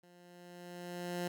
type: tone with level ramp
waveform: 15% pulse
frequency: 176.2 Hz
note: F3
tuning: 16 cents sharp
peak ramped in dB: -54 to -28 dBFS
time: 0.03-1.28 s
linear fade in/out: 5 ms
effects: none